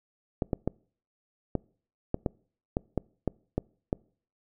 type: clicks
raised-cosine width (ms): 2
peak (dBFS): -13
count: 11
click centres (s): 0.422 / 0.532 / 0.676 / 1.553 / 2.144 / 2.262 / 2.769 / 2.977 / 3.277 / 3.58 / 3.929
effects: noise-tail reverb RT60 0.5 s tail -26 dB re dry